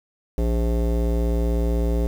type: tone with low-pass filter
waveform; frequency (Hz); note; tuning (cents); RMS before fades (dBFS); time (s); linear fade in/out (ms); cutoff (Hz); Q
square; 58; A#1; -8; -21; 0.38-2.07; 0; 490; 2.4
effects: 7-bit